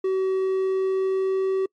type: tone with pitch glide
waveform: triangle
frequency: 379.4 to 382.3 Hz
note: F#4 to G4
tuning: +43 to -43 cents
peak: -18 dBFS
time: 0.04-1.66 s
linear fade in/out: 5 ms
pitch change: +14 cents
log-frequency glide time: 0.3-1.53 s
effects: noise-tail reverb RT60 0.1 s tail -26 dB re dry + MP3 48 kbps